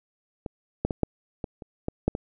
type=clicks; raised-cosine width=2 ms; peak=-19 / -10 / -14 / -8 / -17 / -26 / -14 / -8 / -16 dBFS; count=9; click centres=0.462 / 0.85 / 0.908 / 1.033 / 1.442 / 1.622 / 1.884 / 2.08 / 2.151 s; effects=none